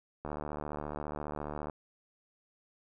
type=click train; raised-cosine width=1 ms; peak=-24 dBFS; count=109; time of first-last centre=0.25-1.698 s; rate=74.6 Hz; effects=none